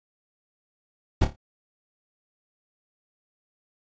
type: noise with echo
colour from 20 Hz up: brown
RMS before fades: -18 dBFS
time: 1.21-1.25 s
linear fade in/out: 10 ms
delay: 28 ms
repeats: 4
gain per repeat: -9 dB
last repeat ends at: 1.362 s
effects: resampled to 16000 Hz